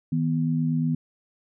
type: tone pair together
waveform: sine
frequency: 158.6 / 247.1 Hz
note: D#3 / B3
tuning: +33 / +1 cents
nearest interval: minor sixth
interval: 768 cents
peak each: -23 / -25 dBFS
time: 0.12-0.95 s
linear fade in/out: 5 ms
effects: none